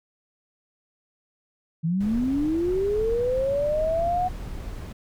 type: linear sweep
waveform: sine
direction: up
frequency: 155.56 to 738 Hz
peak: -21 dBFS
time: 1.83-4.29 s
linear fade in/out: 20 ms
type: noise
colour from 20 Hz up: brown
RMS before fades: -34 dBFS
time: 2-4.93 s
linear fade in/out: 10 ms
effects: none